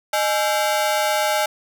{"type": "ring-modulated tone", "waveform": "sawtooth", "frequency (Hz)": 728, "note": "F#5", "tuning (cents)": -28, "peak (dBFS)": -11, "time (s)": [0.13, 1.46], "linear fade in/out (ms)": 5, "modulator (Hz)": 114, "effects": []}